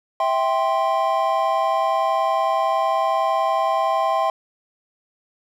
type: chord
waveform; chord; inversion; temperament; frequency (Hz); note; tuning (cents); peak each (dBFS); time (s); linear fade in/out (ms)
triangle; C major; first; just; 654.1 / 784.9 / 1046.5; E5 / G5 / C6; -14 / +2 / 0; -20; 0.2-4.3; 2
effects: none